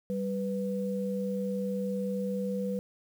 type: tone pair together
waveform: sine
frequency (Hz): 194.59 / 493.9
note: G3 / B4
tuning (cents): -12 / 0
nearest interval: octave + major third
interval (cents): 1612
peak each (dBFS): -31 / -33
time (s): 0.1-2.79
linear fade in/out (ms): 0
effects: 9-bit